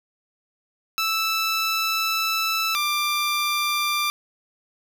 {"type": "tone pair in turn", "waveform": "15% pulse", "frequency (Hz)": [1318.5, 1185.6], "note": ["E6", "D6"], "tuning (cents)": [0, 16], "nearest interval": "major second", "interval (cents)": 184, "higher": "first", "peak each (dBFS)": -15, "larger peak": "neither", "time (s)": [[0.98, 2.75], [2.75, 4.1]], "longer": "first", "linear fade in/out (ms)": 0, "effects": []}